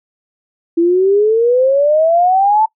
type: exponential sweep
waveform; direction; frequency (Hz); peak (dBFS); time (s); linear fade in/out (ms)
sine; up; 331.2 to 889; -8; 0.77-2.66; 10
effects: noise-tail reverb RT60 0.1 s tail -22 dB re dry